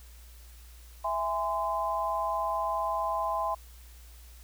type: chord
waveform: sine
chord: E augmented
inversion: none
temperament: just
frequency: 659.3 / 824.1 / 1030.1 Hz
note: E5 / G#5 / B#5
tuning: 0 / -14 / -27 cents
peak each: -33 / -33 / -30 dBFS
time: 1.04-3.55 s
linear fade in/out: 10 ms
effects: added 59 Hz sine -48 dBFS peak until 4.43 s + white hiss -57 dBFS RMS until 4.43 s